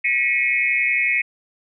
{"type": "tone cluster", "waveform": "sine", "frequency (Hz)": [1931, 2186, 2404, 2535], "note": ["B6", "C#7", "D7", "D#7"], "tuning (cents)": [-39, -25, 40, 32], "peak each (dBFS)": [-24, -19, -25, -24], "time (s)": [0.04, 1.22], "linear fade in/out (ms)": 10, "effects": []}